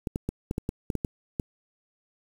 clicks, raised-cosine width 3 ms, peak -15 dBFS, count 10, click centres 0.072 / 0.159 / 0.29 / 0.511 / 0.581 / 0.691 / 0.902 / 0.953 / 1.048 / 1.398 s, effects 7-bit

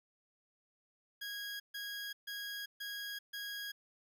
20% pulse tone bursts, 1645 Hz, G#6, 17 cents flat, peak -36 dBFS, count 5, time 1.21-3.72 s, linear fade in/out 10 ms, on 390 ms, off 140 ms, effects none

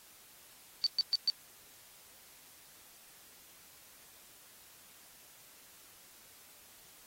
sine tone bursts, 4556 Hz, C#8, 47 cents sharp, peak -25 dBFS, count 4, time 0.84-1.3 s, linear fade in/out 0 ms, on 25 ms, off 120 ms, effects white hiss -58 dBFS RMS until 7.06 s + AAC 48 kbps

